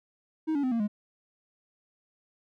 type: tone with pitch steps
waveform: triangle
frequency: 315.5 / 284.3 / 256.3 / 231 / 208.2 Hz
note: D#4 / C#4 / C4 / A#3 / G#3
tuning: +24 / +44 / -36 / -16 / +5 cents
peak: -23 dBFS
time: 0.47-0.88 s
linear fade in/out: 20 ms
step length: 82 ms
effects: none